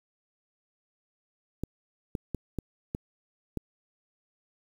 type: clicks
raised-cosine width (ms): 3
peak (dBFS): -18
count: 6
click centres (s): 1.636 / 2.152 / 2.347 / 2.587 / 2.949 / 3.573
effects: 8-bit